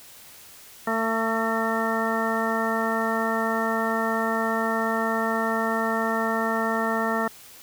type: harmonic tone with a mistuned harmonic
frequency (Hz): 224.3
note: A3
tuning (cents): +34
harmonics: 1 / 2 / 3 / 4 / 5 / 6 / 8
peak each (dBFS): -28 / -30 / -29 / -31 / -32 / -30 / -30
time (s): 0.87-7.28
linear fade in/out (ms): 5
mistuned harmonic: 8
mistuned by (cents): +24
effects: white hiss -47 dBFS RMS until 7.62 s